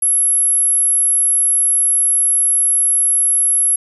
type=tone; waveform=sine; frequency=11175 Hz; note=F9; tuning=in tune; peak=-11 dBFS; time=0.02-3.76 s; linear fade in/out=5 ms; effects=none